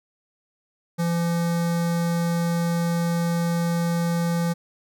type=tone with notch filter; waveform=square; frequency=170 Hz; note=F3; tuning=46 cents flat; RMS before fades=-23 dBFS; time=0.98-4.54 s; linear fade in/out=20 ms; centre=2800 Hz; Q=1.8; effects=none